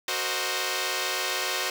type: chord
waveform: 5% pulse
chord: C half-diminished seventh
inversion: second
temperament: equal with one note detuned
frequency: 370 / 458.4 / 523.3 / 622.3 Hz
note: Gb4 / Bb4 / C5 / Eb5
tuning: 0 / -29 / 0 / 0 cents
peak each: -20 / -23 / -19 / -22 dBFS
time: 0.08-1.7 s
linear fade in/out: 2 ms
effects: none